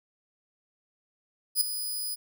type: tone with ADSR envelope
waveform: 5% pulse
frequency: 4978 Hz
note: D#8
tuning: in tune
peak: -12 dBFS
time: 1.55-2.16 s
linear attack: 61 ms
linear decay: 3 ms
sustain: -12 dB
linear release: 26 ms
effects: none